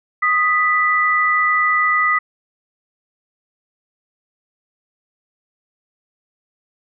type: tone pair together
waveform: sine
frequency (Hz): 1244.5 / 1975.5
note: D#6 / B6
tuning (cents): 0 / 0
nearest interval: minor sixth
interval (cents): 800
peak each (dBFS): -16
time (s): 0.22-2.19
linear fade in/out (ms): 10
effects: none